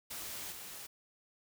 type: noise with level steps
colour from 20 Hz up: white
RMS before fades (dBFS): -43 / -47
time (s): 0.1-0.87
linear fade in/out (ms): 10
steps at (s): 0.52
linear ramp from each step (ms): 2
effects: none